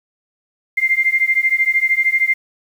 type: beating tone pair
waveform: sine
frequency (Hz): 2093 / 2106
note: C7 / C7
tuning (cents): 0 / +11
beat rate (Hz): 13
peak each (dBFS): -16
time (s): 0.77-2.34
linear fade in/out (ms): 10
effects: 7-bit